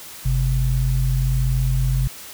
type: tone pair together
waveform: sine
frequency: 48.69 / 130 Hz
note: G1 / C3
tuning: -11 / -11 cents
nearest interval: octave + perfect fourth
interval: 1700 cents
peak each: -19 dBFS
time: 0.25-2.08 s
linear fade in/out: 10 ms
effects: white hiss -38 dBFS RMS until 2.33 s